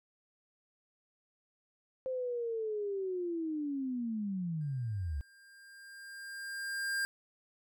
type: linear sweep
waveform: sine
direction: down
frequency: 523.3 to 65.3 Hz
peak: -33 dBFS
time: 2.06-5.21 s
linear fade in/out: 0 ms
type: tone with exponential growth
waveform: square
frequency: 1600 Hz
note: G6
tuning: 35 cents sharp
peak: -31 dBFS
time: 4.61-7.05 s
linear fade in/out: 0 ms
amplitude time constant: 530 ms
effects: none